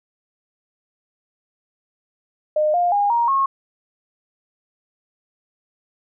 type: tone with pitch steps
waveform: sine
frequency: 610 / 704.8 / 814.3 / 940.7 / 1086.9 Hz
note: D#5 / F5 / G#5 / A#5 / C#6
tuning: -34 / +16 / -34 / +15 / -34 cents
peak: -15 dBFS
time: 2.56-3.46 s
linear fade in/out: 5 ms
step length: 180 ms
effects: none